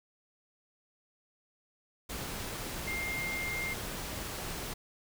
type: tone in noise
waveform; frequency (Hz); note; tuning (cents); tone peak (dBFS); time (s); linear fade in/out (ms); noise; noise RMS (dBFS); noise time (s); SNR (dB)
sine; 2113; C7; +16; -34; 2.87-3.74; 10; pink; -39; 2.09-4.74; +2
effects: none